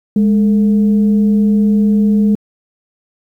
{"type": "tone with frequency modulation", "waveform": "sine", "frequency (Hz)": 207.7, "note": "G#3", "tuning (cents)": 0, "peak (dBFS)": -8, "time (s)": [0.16, 2.35], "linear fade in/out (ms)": 2, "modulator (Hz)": 240, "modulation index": 0.33, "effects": ["high-pass 80 Hz 12 dB/octave", "8-bit"]}